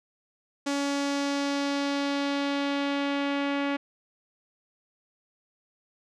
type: tone with low-pass filter sweep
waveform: sawtooth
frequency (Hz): 281.9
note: C#4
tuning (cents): +29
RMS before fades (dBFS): -28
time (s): 0.66-3.77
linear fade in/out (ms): 10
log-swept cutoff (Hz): 7000 to 2600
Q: 1.5
effects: none